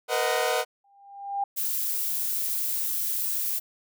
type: chord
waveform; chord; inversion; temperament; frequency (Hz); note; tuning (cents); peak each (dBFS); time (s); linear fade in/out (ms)
sawtooth; B major seventh; third; equal with one note detuned; 466.2 / 506 / 622.3 / 740; A#4 / B4 / D#5 / F#5; 0 / +42 / 0 / 0; -25; 0.08-0.65; 50
type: tone with exponential growth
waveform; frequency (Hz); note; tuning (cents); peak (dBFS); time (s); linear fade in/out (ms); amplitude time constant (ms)
sine; 799; G5; +33; -22; 0.84-1.44; 5; 130
type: noise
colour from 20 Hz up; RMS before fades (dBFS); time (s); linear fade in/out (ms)
violet; -28; 1.56-3.6; 20
effects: none